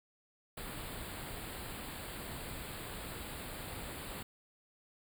pink band-stop noise, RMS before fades -44 dBFS, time 0.57-4.23 s, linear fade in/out 5 ms, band 4700 to 7500 Hz, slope 96 dB/octave, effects none

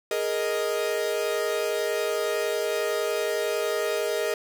45% pulse chord, Ab suspended second, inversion none, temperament equal, 415.3 / 466.2 / 622.3 Hz, Ab4 / Bb4 / Eb5, 0 / 0 / 0 cents, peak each -29 dBFS, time 0.11-4.34 s, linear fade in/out 2 ms, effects none

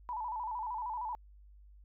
sine tone with vibrato, 925 Hz, A#5, 14 cents flat, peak -35 dBFS, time 0.09-1.15 s, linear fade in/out 0 ms, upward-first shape square, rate 13 Hz, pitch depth 100 cents each way, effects added 50 Hz sine -54 dBFS peak until 1.84 s

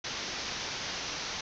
white low-pass noise, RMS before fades -37 dBFS, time 0.04-1.41 s, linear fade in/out 5 ms, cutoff 6300 Hz, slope 96 dB/octave, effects none

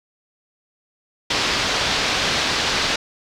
white low-pass noise, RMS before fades -21 dBFS, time 1.3-2.96 s, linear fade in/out 5 ms, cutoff 5000 Hz, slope 24 dB/octave, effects none

